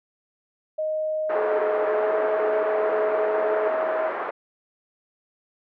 sine tone with pitch glide, 622.3 to 635.4 Hz, D#5 to D#5, 0 to +36 cents, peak -23 dBFS, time 0.78-4.1 s, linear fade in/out 10 ms, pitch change +36 cents, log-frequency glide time 1.91-2.09 s
pink band-pass noise, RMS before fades -29 dBFS, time 1.29-4.31 s, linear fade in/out 10 ms, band 400 to 1600 Hz, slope 24 dB/octave
sine tone bursts, 428.4 Hz, A4, 46 cents flat, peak -24 dBFS, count 9, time 1.35-3.678 s, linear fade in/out 5 ms, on 240 ms, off 21 ms
effects none

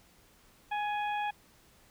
harmonic tone with a mistuned harmonic, 830.6 Hz, G#5, in tune, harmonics 1 / 2 / 3 / 4, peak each -31 / -40 / -41 / -47 dBFS, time 0.71-1.31 s, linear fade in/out 10 ms, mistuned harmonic 2, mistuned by +21 cents, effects pink hiss -62 dBFS RMS until 1.9 s

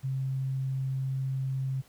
sine tone, 133.1 Hz, C3, 30 cents sharp, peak -28 dBFS, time 0.03-1.82 s, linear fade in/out 20 ms, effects pink hiss -60 dBFS RMS until 1.88 s

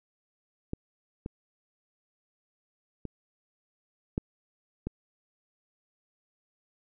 clicks, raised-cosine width 3 ms, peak -19 / -22 / -23 / -15 / -19 dBFS, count 5, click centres 0.734 / 1.261 / 3.053 / 4.179 / 4.87 s, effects none

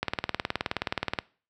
click train, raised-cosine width 0.3 ms, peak -10 dBFS, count 23, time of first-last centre 0.03-1.188 s, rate 19 Hz, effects noise-tail reverb RT60 0.4 s tail -22 dB re dry + high-pass 60 Hz 12 dB/octave

